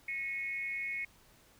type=tone with amplitude modulation; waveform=sine; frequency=2188 Hz; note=C#7; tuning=23 cents flat; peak=-31 dBFS; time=0.08-1.05 s; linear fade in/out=5 ms; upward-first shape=sine; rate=289 Hz; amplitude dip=75%; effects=pink hiss -63 dBFS RMS until 1.59 s